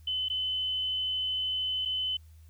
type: tone with dropouts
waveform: sine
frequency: 3031 Hz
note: F#7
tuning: 41 cents sharp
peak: -28 dBFS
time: 0.07-2.17 s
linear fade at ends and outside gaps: 5 ms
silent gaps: 0.286-0.299 / 1.852-1.856 s
effects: added 79 Hz sine -50 dBFS peak until 2.49 s + white hiss -68 dBFS RMS until 2.49 s